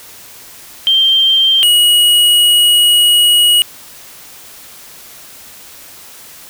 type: tone pair in turn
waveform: sine / square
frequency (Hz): 3157 / 2904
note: G7 / F#7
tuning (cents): +12 / -33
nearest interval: minor second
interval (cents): 145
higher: first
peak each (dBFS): -7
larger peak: neither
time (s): 0.87-1.63 / 1.63-3.62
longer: second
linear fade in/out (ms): 0
effects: white hiss -36 dBFS RMS until 6.49 s